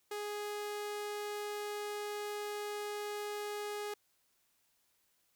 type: tone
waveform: sawtooth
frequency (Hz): 415.3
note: G#4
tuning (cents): 0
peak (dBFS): -34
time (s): 0.11-3.94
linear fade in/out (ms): 5
effects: white hiss -75 dBFS RMS until 5.35 s